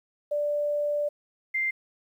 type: tone pair in turn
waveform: sine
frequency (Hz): 587.3 / 2093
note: D5 / C7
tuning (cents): 0 / 0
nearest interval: octave + minor seventh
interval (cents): 2200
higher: second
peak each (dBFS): -24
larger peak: neither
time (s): 0.31-1.09 / 1.54-1.71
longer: first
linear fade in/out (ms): 10
effects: 10-bit